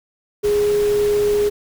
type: tone in noise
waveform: sine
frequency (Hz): 414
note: G#4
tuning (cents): -5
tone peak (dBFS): -14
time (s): 0.43-1.5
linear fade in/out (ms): 20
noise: pink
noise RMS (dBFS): -31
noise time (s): 0.43-1.5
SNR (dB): +14
effects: none